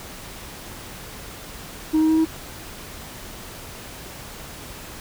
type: tone with pitch steps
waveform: sine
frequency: 312.8 / 315.3 / 317.9 / 320.5 Hz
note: D#4 / D#4 / D#4 / E4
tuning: +9 / +23 / +37 / -49 cents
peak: -12 dBFS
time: 1.93-2.254 s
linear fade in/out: 20 ms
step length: 81 ms
effects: tanh soft clip ceiling -14 dBFS + pink hiss -38 dBFS RMS until 5 s